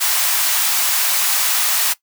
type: high-pass noise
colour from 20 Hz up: white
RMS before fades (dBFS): -17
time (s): 0-1.94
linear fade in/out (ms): 20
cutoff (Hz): 730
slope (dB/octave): 24
effects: noise-tail reverb RT60 0.1 s tail -18 dB re dry